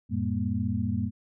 sine tone cluster, 90.3 / 111.4 / 203.8 / 238.5 Hz, F#2 / A2 / G#3 / A#3, -42 / +22 / -32 / +40 cents, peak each -31 dBFS, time 0.09-1.11 s, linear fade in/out 50 ms, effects none

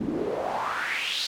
pink noise with band-pass filter sweep, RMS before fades -29 dBFS, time 0-1.27 s, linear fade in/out 10 ms, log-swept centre 230 to 4500 Hz, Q 4.2, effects none

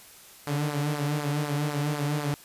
sawtooth tone with flanger, 146.83 Hz, D3, in tune, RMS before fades -28 dBFS, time 0.47-2.34 s, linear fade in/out 0 ms, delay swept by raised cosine 0.3 to 5.1 ms, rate 4 Hz, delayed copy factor -0.65, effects white hiss -50 dBFS RMS until 2.44 s + resampled to 32000 Hz

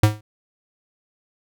square tone with exponential decay, 106.3 Hz, G#2, 41 cents sharp, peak -9 dBFS, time 0.03-0.21 s, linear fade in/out 5 ms, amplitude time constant 38 ms, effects none

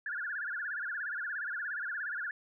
sine tone with vibrato, 1568 Hz, G6, in tune, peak -34 dBFS, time 0.06-2.31 s, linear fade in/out 2 ms, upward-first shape sine, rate 17 Hz, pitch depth 200 cents each way, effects none

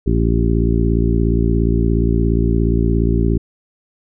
harmonic tone with a mistuned harmonic, 57.1 Hz, A#1, 35 cents flat, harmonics 1 / 2 / 3 / 4 / 5 / 6 / 7, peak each -16 / -19 / -21 / -22 / -23 / -24 / -24 dBFS, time 0.06-3.38 s, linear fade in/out 10 ms, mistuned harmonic 7, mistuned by -19 cents, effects none

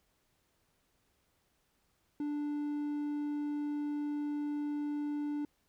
triangle tone, 293.7 Hz, D4, in tune, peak -31 dBFS, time 2.2-5.45 s, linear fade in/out 2 ms, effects pink hiss -75 dBFS RMS until 5.68 s

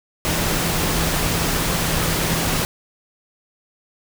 sine tone in noise, 164.81 Hz, E3, in tune, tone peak -27 dBFS, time 0.25-2.65 s, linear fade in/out 0 ms, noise pink, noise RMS -21 dBFS, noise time 0.25-2.65 s, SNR -9 dB, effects none

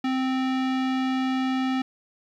square tone with low-pass filter, 260.8 Hz, C4, 5 cents flat, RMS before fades -25 dBFS, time 0.04-1.82 s, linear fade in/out 5 ms, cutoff 3300 Hz, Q 1.1, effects 10-bit

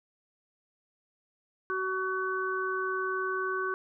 harmonic tone, 376.6 Hz, F#4, 31 cents sharp, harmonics 1 / 3 / 4, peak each -33 / -33 / -33 dBFS, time 1.7-3.74 s, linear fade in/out 0 ms, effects none

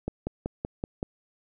click train, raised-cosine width 2 ms, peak -16 dBFS, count 6, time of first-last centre 0.08-1.029 s, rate 5.27 Hz, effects none

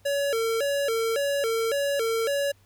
square tone with vibrato, 506 Hz, B4, 42 cents sharp, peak -24 dBFS, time 0.05-2.52 s, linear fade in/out 10 ms, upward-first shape square, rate 1.8 Hz, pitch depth 190 cents each way, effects added 98 Hz sine -58 dBFS peak until 2.65 s + pink hiss -63 dBFS RMS until 2.65 s

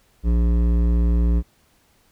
triangle tone with hard clipping, 58.27 Hz, A#1, in tune, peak -17 dBFS, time 0.23-1.43 s, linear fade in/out 50 ms, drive 16 dB, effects pink hiss -60 dBFS RMS until 2.11 s

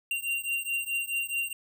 square beating tone pair, 2768 / 2772.7 Hz, F7 / F7, -16 / -13 cents, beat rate 4.7 Hz, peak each -32 / -33 dBFS, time 0.11-1.53 s, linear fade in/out 2 ms, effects none

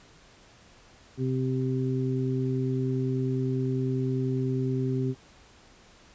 harmonic tone, 130 Hz, C3, 11 cents flat, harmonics 1 / 2 / 3, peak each -27 / -30 / -32 dBFS, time 1.17-5.15 s, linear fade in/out 50 ms, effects pink hiss -55 dBFS RMS until 6.14 s + resampled to 16000 Hz

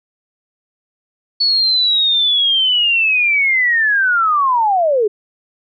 sine linear sweep, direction down, 4436 to 396.6 Hz, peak -11 dBFS, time 1.4-5.08 s, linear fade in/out 10 ms, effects none

